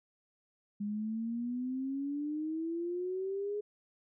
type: exponential sweep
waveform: sine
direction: up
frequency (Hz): 203.3 to 419.6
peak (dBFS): -33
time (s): 0.8-3.61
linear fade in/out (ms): 10
effects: none